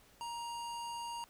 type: tone with low-pass filter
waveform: square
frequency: 940 Hz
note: A#5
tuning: 14 cents sharp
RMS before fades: -42 dBFS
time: 0.21-1.24 s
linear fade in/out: 0 ms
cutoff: 9500 Hz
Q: 1.1
effects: pink hiss -64 dBFS RMS until 1.29 s